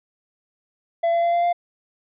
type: tone with pitch steps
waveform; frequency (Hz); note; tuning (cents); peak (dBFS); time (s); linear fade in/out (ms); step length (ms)
triangle; 675 / 680.5 / 686 / 691.6 / 697.2; E5 / F5 / F5 / F5 / F5; +41 / -45 / -31 / -17 / -3; -15; 1.03-1.53; 10; 100
effects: resampled to 8000 Hz